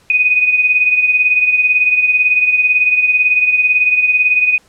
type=beating tone pair; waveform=sine; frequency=2489 / 2507 Hz; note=D#7 / D#7; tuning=0 / +12 cents; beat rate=18 Hz; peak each=-10 / -17 dBFS; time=0.1-4.58 s; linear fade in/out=2 ms; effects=pink hiss -51 dBFS RMS until 4.68 s + low-pass 10000 Hz 12 dB/octave